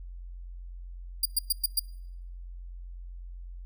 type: tone bursts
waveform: 10% pulse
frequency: 4800 Hz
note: D8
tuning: 37 cents sharp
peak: -15 dBFS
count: 5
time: 1.23-1.795 s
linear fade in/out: 5 ms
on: 25 ms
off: 110 ms
effects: noise-tail reverb RT60 0.8 s tail -25 dB re dry + added 44 Hz sine -39 dBFS peak until 3.65 s